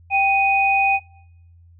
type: tone pair together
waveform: sine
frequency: 784 / 2489 Hz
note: G5 / D#7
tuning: 0 / 0 cents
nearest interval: octave + minor sixth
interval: 2000 cents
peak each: -17 dBFS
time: 0.1-1 s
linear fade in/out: 50 ms
effects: noise-tail reverb RT60 0.8 s tail -24 dB re dry + added 85 Hz sine -46 dBFS peak until 1.79 s